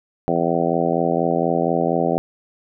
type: harmonic tone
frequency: 84.2 Hz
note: E2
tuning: 37 cents sharp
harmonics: 2 / 3 / 4 / 5 / 6 / 7 / 8 / 9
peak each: -25 / -25 / -25 / -25 / -25 / -25 / -25 / -25 dBFS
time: 0.28-2.18 s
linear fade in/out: 0 ms
effects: none